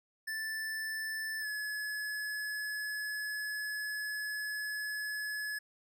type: tone with pitch glide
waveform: square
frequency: 1760 to 1704 Hz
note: A6 to G#6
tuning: 0 to +44 cents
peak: -36 dBFS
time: 0.27-5.59 s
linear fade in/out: 10 ms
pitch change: -56 cents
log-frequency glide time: 1.4-1.47 s
effects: none